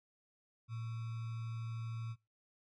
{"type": "tone with sample-and-hold", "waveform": "sine", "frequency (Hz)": 114.1, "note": "A#2", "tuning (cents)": -37, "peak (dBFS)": -39, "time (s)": [0.68, 2.16], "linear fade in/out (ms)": 50, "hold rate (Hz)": 1225, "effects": ["noise-tail reverb RT60 0.3 s tail -25 dB re dry", "low-pass 5000 Hz 12 dB/octave"]}